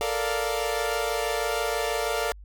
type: chord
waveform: sawtooth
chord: Bb major seventh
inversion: third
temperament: equal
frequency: 440 / 466.2 / 587.3 / 698.5 Hz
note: A4 / Bb4 / D5 / F5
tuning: 0 / 0 / 0 / 0 cents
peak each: -27 dBFS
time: 0.01-2.32 s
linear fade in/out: 0 ms
effects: added 50 Hz sine -42 dBFS peak until 2.44 s